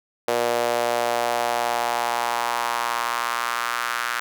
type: tone with high-pass filter sweep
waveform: sawtooth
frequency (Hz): 119.2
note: A#2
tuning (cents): +39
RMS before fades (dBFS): -24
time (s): 0.28-4.2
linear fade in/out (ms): 0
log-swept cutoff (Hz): 520 to 1400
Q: 2.7
effects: none